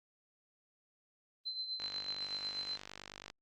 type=tone with tremolo; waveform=sine; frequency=4078 Hz; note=C8; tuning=45 cents flat; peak=-35 dBFS; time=1.45-2.78 s; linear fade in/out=20 ms; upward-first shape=triangle; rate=8.1 Hz; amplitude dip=65%
type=click train; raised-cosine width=0.2 ms; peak=-28 dBFS; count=75; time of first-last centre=1.8-3.301 s; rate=49.3 Hz
effects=Opus 24 kbps